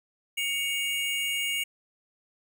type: tone pair together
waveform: square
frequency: 2239 / 2829 Hz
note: C#7 / F7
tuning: +17 / +22 cents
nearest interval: major third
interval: 405 cents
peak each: -31 / -30 dBFS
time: 0.37-1.64 s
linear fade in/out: 10 ms
effects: none